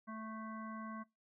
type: harmonic tone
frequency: 220 Hz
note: A3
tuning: in tune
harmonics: 1 / 3 / 5 / 7 / 9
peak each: -45 / -54 / -48 / -55 / -60 dBFS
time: 0.07-1.04 s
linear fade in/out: 20 ms
effects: noise-tail reverb RT60 0.2 s tail -23 dB re dry